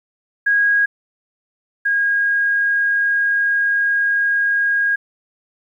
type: tone pair in turn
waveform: sine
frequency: 1642 / 1632.9 Hz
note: G#6 / G#6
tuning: -20 / -30 cents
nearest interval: unison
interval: 10 cents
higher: first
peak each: -12 / -14 dBFS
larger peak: first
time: 0.46-0.86 / 1.85-4.96 s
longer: second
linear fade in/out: 10 ms
effects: 9-bit